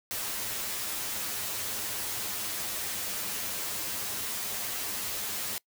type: noise with comb filter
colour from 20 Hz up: white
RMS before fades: -34 dBFS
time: 0.11-5.58 s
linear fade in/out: 0 ms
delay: 9.6 ms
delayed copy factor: +0.75
effects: noise-tail reverb RT60 0.1 s tail -24 dB re dry